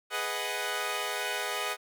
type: chord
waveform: 10% pulse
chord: G# minor seventh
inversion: none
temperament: equal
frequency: 415.3 / 493.9 / 622.3 / 740 Hz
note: G#4 / B4 / D#5 / F#5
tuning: 0 / 0 / 0 / 0 cents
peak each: -28 dBFS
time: 0.1-1.77 s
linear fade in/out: 50 ms
effects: none